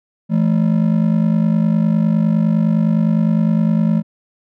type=ring-modulated tone; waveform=triangle; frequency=192.3 Hz; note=G3; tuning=33 cents flat; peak=-7 dBFS; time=0.29-4.03 s; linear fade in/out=50 ms; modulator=24.9 Hz; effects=none